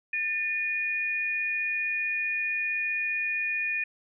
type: tone pair together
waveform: sine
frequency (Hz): 1792.3 / 2453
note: A6 / D#7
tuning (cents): +31 / -25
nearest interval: perfect fourth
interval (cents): 544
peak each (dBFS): -33 / -27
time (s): 0.13-3.84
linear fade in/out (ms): 5
effects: none